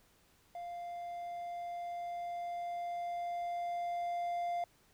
triangle tone with level ramp, 697 Hz, F5, 4 cents flat, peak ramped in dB -39 to -31 dBFS, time 0.55-4.64 s, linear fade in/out 2 ms, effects pink hiss -68 dBFS RMS until 4.93 s

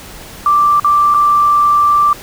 sine tone with dropouts, 1174.7 Hz, D6, in tune, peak -7 dBFS, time 0.46-2.13 s, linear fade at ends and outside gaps 2 ms, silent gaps 0.798-0.845 / 1.141-1.145 s, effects pink hiss -33 dBFS RMS until 2.22 s

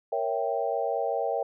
sine chord, A# diminished seventh, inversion none, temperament equal, 466.2 / 554.4 / 659.3 / 784 Hz, A#4 / C#5 / E5 / G5, 0 / 0 / 0 / 0 cents, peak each -31 dBFS, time 0.12-1.43 s, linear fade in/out 5 ms, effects none

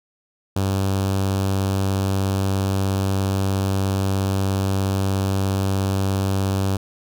sawtooth tone with notch filter, 96.9 Hz, G2, 20 cents flat, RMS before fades -21 dBFS, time 0.56-6.77 s, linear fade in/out 5 ms, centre 2000 Hz, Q 1.5, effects none

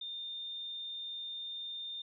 sine tone, 3621 Hz, A7, 49 cents sharp, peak -39 dBFS, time 0.01-2.02 s, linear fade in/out 5 ms, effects none

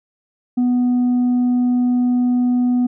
sine tone with tanh clipping, 246.9 Hz, B3, in tune, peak -14 dBFS, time 0.57-2.87 s, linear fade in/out 10 ms, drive 2 dB, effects none

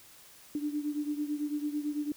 sine beating tone pair, 293.7 / 302.7 Hz, D4 / D#4, 0 / -48 cents, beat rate 9 Hz, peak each -32 / -36 dBFS, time 0.55-2.12 s, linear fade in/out 2 ms, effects white hiss -55 dBFS RMS until 2.16 s

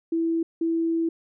sine tone bursts at uneven times, 330 Hz, E4, 2 cents sharp, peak -21 dBFS, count 2, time 0.12-0.43 / 0.61-1.09 s, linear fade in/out 5 ms, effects none

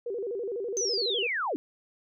sine tone with vibrato, 432.6 Hz, A4, 29 cents flat, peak -30 dBFS, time 0.06-1.27 s, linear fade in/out 5 ms, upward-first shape square, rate 12 Hz, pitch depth 170 cents each way
sine linear sweep, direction down, 6272 to 240.1 Hz, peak -27 dBFS, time 0.77-1.56 s, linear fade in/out 0 ms
effects none

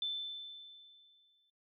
sine tone with exponential decay, 3529 Hz, A7, 4 cents sharp, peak -32 dBFS, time 0.02-1.5 s, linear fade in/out 2 ms, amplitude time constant 320 ms, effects noise-tail reverb RT60 0.2 s tail -20 dB re dry

